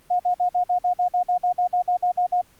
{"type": "tone bursts", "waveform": "sine", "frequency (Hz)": 718, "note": "F5", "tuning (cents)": 48, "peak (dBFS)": -17, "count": 16, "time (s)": [0.1, 2.416], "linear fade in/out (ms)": 10, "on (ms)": 96, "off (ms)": 52, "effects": ["pink hiss -56 dBFS RMS until 2.59 s", "Opus 24 kbps"]}